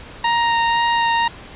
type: tone with vibrato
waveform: sawtooth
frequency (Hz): 932.3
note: A#5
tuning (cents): 0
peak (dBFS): -11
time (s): 0.24-1.28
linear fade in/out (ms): 5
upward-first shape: sine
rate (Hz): 2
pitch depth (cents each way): 10
effects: pink hiss -38 dBFS RMS until 1.55 s + resampled to 8000 Hz